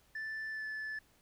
sine tone with pitch glide, 1760 to 1738.8 Hz, A6 to A6, 0 to -21 cents, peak -35 dBFS, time 0.15-0.99 s, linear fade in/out 5 ms, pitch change -21 cents, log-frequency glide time 0.51-0.65 s, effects tanh soft clip ceiling -37 dBFS + pink hiss -68 dBFS RMS until 1.21 s

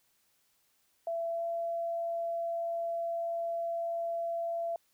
sine tone with pitch glide, 670 to 675.4 Hz, E5 to E5, +28 to +42 cents, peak -31 dBFS, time 1.07-4.76 s, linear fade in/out 2 ms, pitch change +14 cents, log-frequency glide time 1.29-1.45 s, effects white hiss -72 dBFS RMS until 4.93 s

